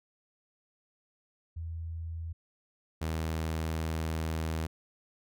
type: tone pair in turn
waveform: sine / sawtooth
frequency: 82.41 / 80.11 Hz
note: E2 / E2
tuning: 0 / -49 cents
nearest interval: unison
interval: 49 cents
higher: first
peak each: -35 / -27 dBFS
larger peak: second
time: 1.56-2.33 / 3.01-4.67 s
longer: second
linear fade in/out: 10 ms
effects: none